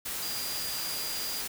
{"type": "tone in noise", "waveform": "sine", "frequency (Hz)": 4822, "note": "D8", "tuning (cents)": 45, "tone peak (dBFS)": -36, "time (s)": [0.22, 1.42], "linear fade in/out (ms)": 10, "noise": "white", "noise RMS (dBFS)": -35, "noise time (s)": [0.05, 1.48], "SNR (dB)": -4, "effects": []}